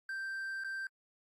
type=tone with dropouts; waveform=triangle; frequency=1568 Hz; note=G6; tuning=in tune; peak=-35 dBFS; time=0.09-0.87 s; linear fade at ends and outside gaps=2 ms; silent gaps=0.638-0.645 s; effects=AAC 48 kbps